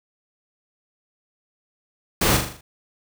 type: noise with echo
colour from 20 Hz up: pink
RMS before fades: -19 dBFS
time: 2.21-2.37 s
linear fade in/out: 5 ms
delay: 40 ms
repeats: 6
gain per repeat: -5 dB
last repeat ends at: 2.61 s
effects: none